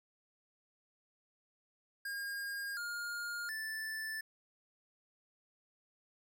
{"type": "tone with pitch steps", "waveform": "square", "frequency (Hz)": [1619, 1417, 1759], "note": ["G#6", "F6", "A6"], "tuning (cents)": [-45, 25, -1], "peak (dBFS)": -39, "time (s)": [2.05, 4.21], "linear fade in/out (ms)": 5, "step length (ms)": 720, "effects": []}